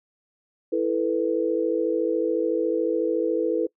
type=chord; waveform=sine; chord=E suspended fourth; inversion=none; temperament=equal; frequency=329.6 / 440 / 493.9 Hz; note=E4 / A4 / B4; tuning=0 / 0 / 0 cents; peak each=-25 dBFS; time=0.72-3.67 s; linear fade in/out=10 ms; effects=noise-tail reverb RT60 0.1 s tail -23 dB re dry